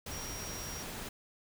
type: tone in noise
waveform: sine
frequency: 5650 Hz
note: F8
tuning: 19 cents sharp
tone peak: -44 dBFS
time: 0.11-0.83 s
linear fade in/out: 5 ms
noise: pink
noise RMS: -42 dBFS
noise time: 0.06-1.09 s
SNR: -5 dB
effects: none